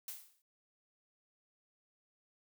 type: noise with exponential decay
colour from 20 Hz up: blue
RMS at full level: -41 dBFS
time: 0.08-0.42 s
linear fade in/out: 2 ms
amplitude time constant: 73 ms
effects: none